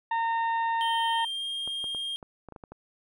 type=harmonic tone; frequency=916 Hz; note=A#5; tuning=31 cents flat; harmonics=1 / 2 / 3 / 4; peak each=-25 / -34 / -46 / -48 dBFS; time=0.11-1.25 s; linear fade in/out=5 ms
type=tone with pitch glide; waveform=triangle; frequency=3136 to 3219 Hz; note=G7 to G7; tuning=0 to +45 cents; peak=-29 dBFS; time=0.81-2.16 s; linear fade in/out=0 ms; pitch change=+45 cents; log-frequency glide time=1.12-1.45 s
type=clicks; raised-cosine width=1 ms; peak=-29 dBFS; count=9; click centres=1.676 / 1.842 / 1.948 / 2.228 / 2.487 / 2.523 / 2.562 / 2.638 / 2.72 s
effects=none